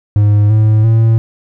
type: tone with pitch steps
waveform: triangle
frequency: 103.83 / 108.24 / 112.84 Hz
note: G#2 / A2 / A2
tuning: 0 / -28 / +44 cents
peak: -4 dBFS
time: 0.16-1.18 s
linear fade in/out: 0 ms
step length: 340 ms
effects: none